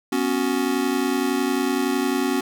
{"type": "chord", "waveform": "square", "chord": "B suspended second", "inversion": "none", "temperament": "just", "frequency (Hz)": [246.9, 277.8, 370.4], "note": ["B3", "C#4", "F#4"], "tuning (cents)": [0, 4, 2], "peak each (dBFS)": [-26, -24, -26], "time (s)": [0.12, 2.41], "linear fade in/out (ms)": 5, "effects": []}